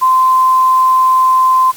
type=tone with quantisation; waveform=sine; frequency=1035 Hz; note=C6; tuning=19 cents flat; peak=-6 dBFS; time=0.01-1.72 s; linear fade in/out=20 ms; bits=6; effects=white hiss -34 dBFS RMS until 1.76 s + MP3 96 kbps

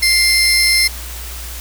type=tone pair together; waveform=30% pulse; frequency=2099 / 5289 Hz; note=C7 / E8; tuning=+5 / +5 cents; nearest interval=octave + major third; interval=1600 cents; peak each=-10 dBFS; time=0.02-0.88 s; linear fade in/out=10 ms; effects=added 60 Hz sine -28 dBFS peak until 1.6 s + white hiss -31 dBFS RMS until 1.6 s

